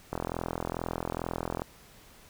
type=click train; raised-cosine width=1 ms; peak=-17 dBFS; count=64; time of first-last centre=0.13-1.619 s; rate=42.3 Hz; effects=pink hiss -55 dBFS RMS until 2.29 s